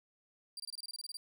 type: tone bursts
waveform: 35% pulse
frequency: 4718 Hz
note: D8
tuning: 7 cents sharp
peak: -40 dBFS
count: 12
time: 0.57-1.17 s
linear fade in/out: 2 ms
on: 28 ms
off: 24 ms
effects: none